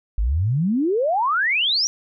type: exponential sweep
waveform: sine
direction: up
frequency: 47.68 to 5900 Hz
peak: -17 dBFS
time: 0.18-1.87 s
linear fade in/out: 0 ms
effects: none